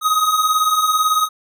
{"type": "beating tone pair", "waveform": "square", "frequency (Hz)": [1244.5, 1262.5], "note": ["D#6", "D#6"], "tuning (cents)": [0, 25], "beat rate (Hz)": 18, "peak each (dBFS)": [-21, -16], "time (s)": [0.01, 1.29], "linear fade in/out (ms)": 50, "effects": []}